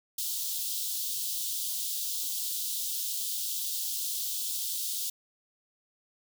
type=high-pass noise; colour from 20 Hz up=white; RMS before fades=-33 dBFS; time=0.18-5.1 s; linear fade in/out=5 ms; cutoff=3200 Hz; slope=48 dB/octave; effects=none